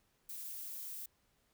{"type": "noise", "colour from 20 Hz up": "violet", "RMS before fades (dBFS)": -45, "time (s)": [0.29, 1.06], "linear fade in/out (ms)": 5, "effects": ["pink hiss -75 dBFS RMS until 1.53 s"]}